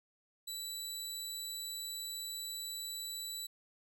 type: tone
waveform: 20% pulse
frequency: 3953 Hz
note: B7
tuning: 1 cent sharp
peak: -34 dBFS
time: 0.47-3.47 s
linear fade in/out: 10 ms
effects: none